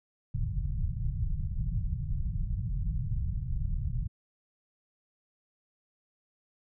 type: low-pass noise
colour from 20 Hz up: pink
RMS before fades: -31 dBFS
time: 0.34-4.08 s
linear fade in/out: 10 ms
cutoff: 160 Hz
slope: 48 dB/octave
effects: none

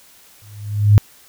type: tone with exponential growth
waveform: sine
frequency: 103.83 Hz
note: G#2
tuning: in tune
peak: -3 dBFS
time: 0.42-0.98 s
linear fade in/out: 0 ms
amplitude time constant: 120 ms
effects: white hiss -48 dBFS RMS until 1.28 s

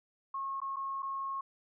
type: tone with dropouts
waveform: sine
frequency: 1087 Hz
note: C#6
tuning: 34 cents flat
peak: -34 dBFS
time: 0.34-1.41 s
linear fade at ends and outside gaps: 5 ms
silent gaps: 0.603-0.616 / 0.761-0.766 / 1.023-1.028 s
effects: none

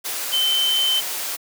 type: tone in noise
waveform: sine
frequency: 3078 Hz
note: G7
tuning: 32 cents flat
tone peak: -17 dBFS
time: 0.32-1.01 s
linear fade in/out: 20 ms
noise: white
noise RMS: -27 dBFS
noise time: 0.04-1.37 s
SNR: +7 dB
effects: high-pass 400 Hz 12 dB/octave

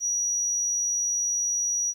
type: tone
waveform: sine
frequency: 5800 Hz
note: F#8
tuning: 35 cents flat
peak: -22 dBFS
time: 0-1.94 s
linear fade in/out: 50 ms
effects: tanh soft clip ceiling -20 dBFS + 10-bit

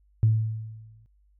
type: tone with exponential decay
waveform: sine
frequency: 110.3 Hz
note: A2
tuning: 5 cents sharp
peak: -14 dBFS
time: 0.23-1.06 s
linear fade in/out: 0 ms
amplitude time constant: 180 ms
effects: tanh soft clip ceiling -10 dBFS + added 50 Hz sine -59 dBFS peak until 1.39 s

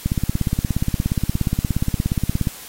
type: click train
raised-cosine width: 5 ms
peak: -6 dBFS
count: 42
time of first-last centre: 0.06-2.472 s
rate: 17 Hz
effects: white hiss -38 dBFS RMS until 2.68 s + AAC 48 kbps

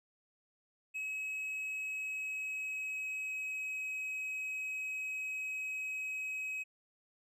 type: tone with pitch glide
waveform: triangle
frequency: 2561 to 2545 Hz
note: D#7 to D#7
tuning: +49 to +39 cents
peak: -35 dBFS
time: 0.94-6.64 s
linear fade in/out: 20 ms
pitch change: -10 cents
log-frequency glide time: 1.76-3.87 s
effects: none

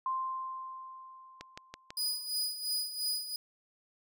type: tone with exponential decay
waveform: sine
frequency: 1046.5 Hz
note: C6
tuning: in tune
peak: -29 dBFS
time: 0.06-2.27 s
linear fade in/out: 2 ms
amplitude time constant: 480 ms
type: click train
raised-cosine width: 0.2 ms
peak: -24 dBFS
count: 4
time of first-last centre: 1.41-1.905 s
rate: 6.06 Hz
type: tone with tremolo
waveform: sawtooth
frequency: 4957 Hz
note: D#8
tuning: 7 cents flat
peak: -27 dBFS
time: 1.97-3.36 s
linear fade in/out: 2 ms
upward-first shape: sine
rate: 2.9 Hz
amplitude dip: 70%
effects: none

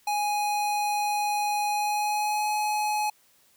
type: tone with pitch glide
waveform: square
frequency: 830.6 to 844.1 Hz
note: G#5 to G#5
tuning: 0 to +28 cents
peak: -25 dBFS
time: 0.07-3.1 s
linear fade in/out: 5 ms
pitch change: +28 cents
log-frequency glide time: 1.66-2.48 s
effects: white hiss -62 dBFS RMS until 3.56 s

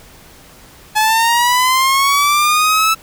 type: linear sweep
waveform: sawtooth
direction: up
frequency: 851 to 1318.5 Hz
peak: -7 dBFS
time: 0.95-2.95 s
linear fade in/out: 20 ms
effects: pink hiss -42 dBFS RMS until 3.02 s

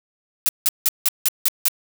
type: noise bursts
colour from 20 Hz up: blue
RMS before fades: -17 dBFS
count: 7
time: 0.46-1.683 s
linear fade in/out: 0 ms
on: 29 ms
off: 170 ms
effects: none

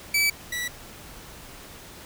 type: tone pair in turn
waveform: sawtooth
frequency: 2302 / 1953.4 Hz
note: D7 / B6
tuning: -35 / -20 cents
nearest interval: minor third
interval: 285 cents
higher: first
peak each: -16 / -24 dBFS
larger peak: first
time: 0.14-0.3 / 0.52-0.68 s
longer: neither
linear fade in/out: 5 ms
effects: pink hiss -44 dBFS RMS until 2.05 s

